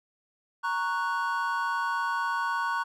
triangle chord, F# major, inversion first, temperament equal, 932.3 / 1108.7 / 1480 Hz, A#5 / C#6 / F#6, 0 / 0 / 0 cents, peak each -29 dBFS, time 0.63-2.84 s, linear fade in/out 20 ms, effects none

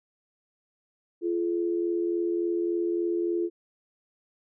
sine tone pair together, 344.3 / 427.8 Hz, F4 / A4, -25 / -49 cents, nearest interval major third, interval 376 cents, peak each -25 / -32 dBFS, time 1.21-3.5 s, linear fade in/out 50 ms, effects none

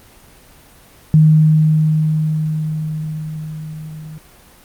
sine tone with level ramp, 155.56 Hz, D#3, in tune, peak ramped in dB -5 to -29 dBFS, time 1.14-4.18 s, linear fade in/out 0 ms, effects pink hiss -45 dBFS RMS until 4.64 s + Opus 24 kbps

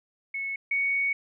sine tone pair in turn, 2200 / 2229 Hz, C#7 / C#7, -14 / +9 cents, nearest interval unison, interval 23 cents, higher second, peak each -29 / -23 dBFS, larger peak second, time 0.34-0.56 / 0.71-1.13 s, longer second, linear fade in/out 5 ms, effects none

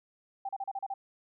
sine tone bursts, 784 Hz, G5, in tune, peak -32 dBFS, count 7, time 0.45-0.94 s, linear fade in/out 5 ms, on 40 ms, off 35 ms, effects none

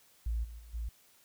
sine tone with level steps, 56.7 Hz, A#1, 47 cents flat, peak -30 / -43 / -49 / -34 dBFS, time 0.26-0.89 s, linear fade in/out 5 ms, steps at 0.43 / 0.58 / 0.73 s, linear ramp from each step 20 ms, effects white hiss -64 dBFS RMS until 1.24 s

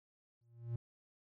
triangle tone with exponential growth, 117.8 Hz, A#2, 19 cents sharp, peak -32 dBFS, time 0.41-0.76 s, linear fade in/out 5 ms, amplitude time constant 74 ms, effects none

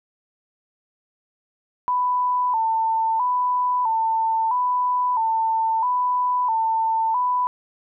sine tone with vibrato, 943 Hz, A#5, 20 cents sharp, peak -18 dBFS, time 1.88-7.47 s, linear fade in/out 0 ms, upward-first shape square, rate 0.76 Hz, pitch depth 90 cents each way, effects none

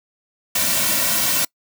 white noise with comb filter, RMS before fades -19 dBFS, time 0.55-1.45 s, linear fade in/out 5 ms, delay 2.4 ms, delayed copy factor -0.75, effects noise-tail reverb RT60 0.1 s tail -26 dB re dry

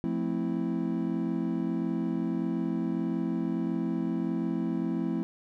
triangle chord, F major seventh, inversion none, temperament equal, 174.61 / 220 / 261.6 / 329.6 Hz, F3 / A3 / C4 / E4, 0 / 0 / 0 / 0 cents, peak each -31 dBFS, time 0.04-5.23 s, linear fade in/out 0 ms, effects none

